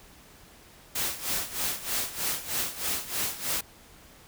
white noise with tremolo, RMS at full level -28 dBFS, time 0.95-3.61 s, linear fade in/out 5 ms, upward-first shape sine, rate 3.2 Hz, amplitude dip 80%, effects pink hiss -53 dBFS RMS until 4.27 s

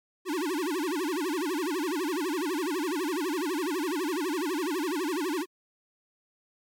square tone with vibrato, 329.6 Hz, E4, in tune, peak -28 dBFS, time 0.25-5.46 s, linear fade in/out 50 ms, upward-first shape sine, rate 12 Hz, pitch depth 260 cents each way, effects MP3 96 kbps

